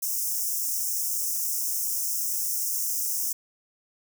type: high-pass noise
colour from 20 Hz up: white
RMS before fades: -28 dBFS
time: 0.02-3.33 s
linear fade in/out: 10 ms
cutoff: 5300 Hz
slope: 96 dB/octave
effects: none